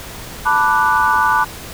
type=chord; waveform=sine; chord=B minor seventh; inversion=third; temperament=equal; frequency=880 / 987.8 / 1174.7 / 1480 Hz; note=A5 / B5 / D6 / F#6; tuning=0 / 0 / 0 / 0 cents; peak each=-17 dBFS; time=0.45-1.45 s; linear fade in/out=20 ms; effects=pink hiss -32 dBFS RMS until 1.73 s